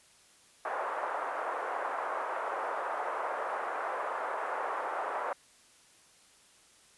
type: band-pass noise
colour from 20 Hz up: white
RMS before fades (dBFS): -35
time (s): 0.65-5.33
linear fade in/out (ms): 2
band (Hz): 500 to 1300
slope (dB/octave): 24
effects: white hiss -61 dBFS RMS until 6.97 s + resampled to 24000 Hz